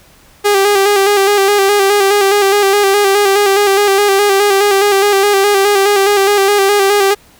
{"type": "tone with vibrato", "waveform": "sawtooth", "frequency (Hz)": 400.6, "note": "G4", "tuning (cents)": 38, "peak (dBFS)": -4, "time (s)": [0.44, 7.15], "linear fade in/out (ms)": 20, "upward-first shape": "square", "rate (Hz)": 4.8, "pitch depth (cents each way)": 44, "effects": ["pink hiss -45 dBFS RMS until 7.39 s"]}